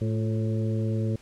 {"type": "harmonic tone with a mistuned harmonic", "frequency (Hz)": 110, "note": "A2", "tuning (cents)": 0, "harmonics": [1, 2, 3, 4, 5], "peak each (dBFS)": [-25, -31, -35, -37, -39], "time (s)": [0.01, 1.16], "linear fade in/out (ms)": 5, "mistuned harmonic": 3, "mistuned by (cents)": 55, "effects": ["pink hiss -55 dBFS RMS until 1.21 s", "low-pass 9000 Hz 12 dB/octave"]}